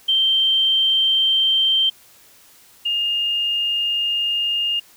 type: tone pair in turn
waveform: sine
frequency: 3136 / 2828 Hz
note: G7 / F7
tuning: 0 / +21 cents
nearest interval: major second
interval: 179 cents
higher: first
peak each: -14 / -18 dBFS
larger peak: first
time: 0.08-1.9 / 2.85-4.8 s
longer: second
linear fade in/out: 10 ms
effects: white hiss -50 dBFS RMS until 4.96 s